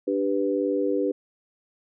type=chord; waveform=sine; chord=G major; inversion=second; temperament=equal; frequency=293.7 / 392 / 493.9 Hz; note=D4 / G4 / B4; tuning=0 / 0 / 0 cents; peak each=-26 dBFS; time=0.07-1.12 s; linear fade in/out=10 ms; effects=none